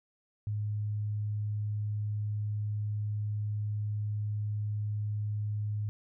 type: tone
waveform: sine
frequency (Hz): 105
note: G#2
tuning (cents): +19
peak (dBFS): -30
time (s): 0.47-5.89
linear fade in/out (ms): 0
effects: none